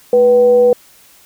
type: tone with frequency modulation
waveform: sine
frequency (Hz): 490.5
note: B4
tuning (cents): -12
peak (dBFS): -6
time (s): 0.13-0.73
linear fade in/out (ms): 2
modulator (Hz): 273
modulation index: 0.26
effects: white hiss -46 dBFS RMS until 1.25 s